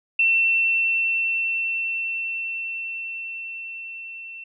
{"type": "tone with level ramp", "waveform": "sine", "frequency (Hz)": 2695, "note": "E7", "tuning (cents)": 38, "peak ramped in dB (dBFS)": [-15, -35], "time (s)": [0.19, 4.44], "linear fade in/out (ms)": 5, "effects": []}